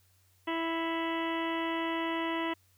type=harmonic tone with a mistuned harmonic; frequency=329.6 Hz; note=E4; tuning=in tune; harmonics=1 / 2 / 3 / 4 / 5 / 6 / 7 / 8 / 9 / 10; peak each=-33 / -39 / -36 / -44 / -48 / -39 / -51 / -44 / -44 / -49 dBFS; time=0.47-2.54 s; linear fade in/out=10 ms; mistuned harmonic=7; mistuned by=-61 cents; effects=added 92 Hz sine -66 dBFS peak until 2.77 s + white hiss -69 dBFS RMS until 2.77 s